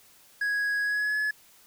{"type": "tone with pitch glide", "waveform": "triangle", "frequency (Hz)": [1661.2, 1704.9], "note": ["G#6", "G#6"], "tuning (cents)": [0, 45], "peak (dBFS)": -23, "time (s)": [0.41, 1.31], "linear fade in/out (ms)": 5, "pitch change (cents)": 45, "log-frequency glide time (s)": [0.82, 1.18], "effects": ["white hiss -57 dBFS RMS until 1.66 s"]}